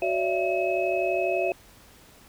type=tone cluster; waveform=sine; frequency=371 / 560 / 600 / 672 / 2566 Hz; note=F#4 / C#5 / D5 / E5 / E7; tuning=+5 / +18 / +37 / +33 / -47 cents; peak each=-28 / -30 / -33 / -26 / -32 dBFS; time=0.02-1.52 s; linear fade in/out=2 ms; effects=pink hiss -53 dBFS RMS until 2.28 s